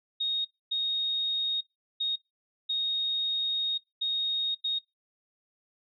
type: tone bursts at uneven times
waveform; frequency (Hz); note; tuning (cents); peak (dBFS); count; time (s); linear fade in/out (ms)
sine; 3729; A#7; 0; -26; 6; 0.2-0.45 / 0.71-1.61 / 2-2.16 / 2.69-3.78 / 4.01-4.55 / 4.64-4.79; 10
effects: noise-tail reverb RT60 0.2 s tail -25 dB re dry